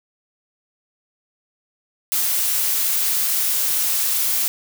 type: noise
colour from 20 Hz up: blue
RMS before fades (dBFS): -20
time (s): 2.12-4.48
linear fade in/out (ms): 0
effects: none